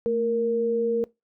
sine tone pair together, 223.7 / 466.2 Hz, A3 / A#4, +29 / 0 cents, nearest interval octave + minor second, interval 1271 cents, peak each -30 / -21 dBFS, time 0.06-1.04 s, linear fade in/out 0 ms, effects noise-tail reverb RT60 0.2 s tail -22 dB re dry

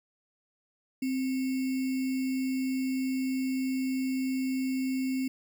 sine tone with sample-and-hold, 261.6 Hz, C4, in tune, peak -27 dBFS, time 1.02-5.28 s, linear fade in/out 5 ms, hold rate 2450 Hz, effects none

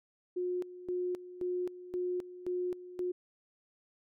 sine tone with tremolo, 360 Hz, F#4, 47 cents flat, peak -31 dBFS, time 0.36-3.12 s, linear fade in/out 10 ms, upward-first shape square, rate 1.9 Hz, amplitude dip 80%, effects none

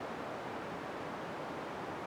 white band-pass noise, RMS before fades -42 dBFS, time 0-2.06 s, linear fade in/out 5 ms, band 140 to 980 Hz, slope 12 dB/octave, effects none

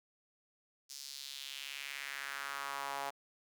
sawtooth tone with high-pass filter sweep, 139.4 Hz, C#3, 10 cents sharp, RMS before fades -43 dBFS, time 0.89-3.11 s, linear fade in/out 20 ms, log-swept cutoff 5500 to 770 Hz, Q 2.4, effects none

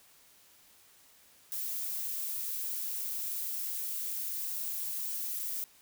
violet noise with dropouts, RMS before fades -36 dBFS, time 1.52-5.64 s, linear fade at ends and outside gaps 0 ms, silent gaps 5.392-5.396 s, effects white hiss -61 dBFS RMS until 5.81 s

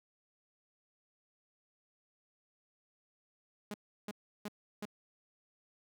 sawtooth tone bursts, 207.9 Hz, G#3, 2 cents sharp, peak -35 dBFS, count 4, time 3.71-4.854 s, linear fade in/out 2 ms, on 31 ms, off 340 ms, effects none

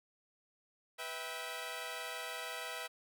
10% pulse chord, E minor, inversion second, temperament equal with one note detuned, 493.9 / 649.8 / 784 Hz, B4 / E5 / G5, 0 / -25 / 0 cents, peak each -37 / -35 / -39 dBFS, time 0.98-2.88 s, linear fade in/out 20 ms, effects none

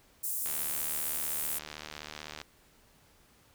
pink high-pass noise, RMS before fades -34 dBFS, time 0.23-1.59 s, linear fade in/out 10 ms, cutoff 8800 Hz, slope 24 dB/octave
click train, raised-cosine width 0.2 ms, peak -23 dBFS, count 149, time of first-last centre 0.46-2.415 s, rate 75.7 Hz
effects pink hiss -63 dBFS RMS until 3.54 s

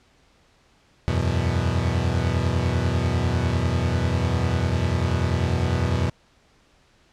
35% pulse chord, E suspended second, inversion none, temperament equal, 82.41 / 92.5 / 123.47 Hz, E2 / F#2 / B2, 0 / 0 / 0 cents, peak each -23 dBFS, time 1.08-6.1 s, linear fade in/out 0 ms, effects pink hiss -59 dBFS RMS until 7.12 s + low-pass 6000 Hz 12 dB/octave

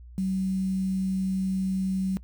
sine tone with quantisation, 189.6 Hz, F#3, 43 cents sharp, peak -24 dBFS, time 0.18-2.17 s, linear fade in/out 0 ms, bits 8, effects noise-tail reverb RT60 0.1 s tail -22 dB re dry + added 60 Hz sine -43 dBFS peak until 2.23 s

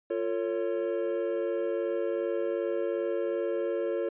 triangle chord, F augmented, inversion none, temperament equal with one note detuned, 349.2 / 451.6 / 554.4 Hz, F4 / A4 / C#5, 0 / +45 / 0 cents, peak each -30 dBFS, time 0.1-4.09 s, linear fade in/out 5 ms, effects resampled to 8000 Hz

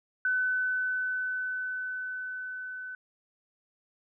sine tone with level ramp, 1508 Hz, F#6, 32 cents sharp, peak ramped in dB -24 to -37 dBFS, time 0.25-2.95 s, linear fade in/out 2 ms, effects none

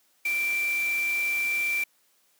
sine tone in noise, 2350 Hz, D7, 1 cent sharp, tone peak -24 dBFS, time 0.25-1.84 s, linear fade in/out 5 ms, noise white, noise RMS -39 dBFS, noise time 0.25-1.84 s, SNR +12 dB, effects white hiss -66 dBFS RMS until 2.39 s + high-pass 200 Hz 12 dB/octave

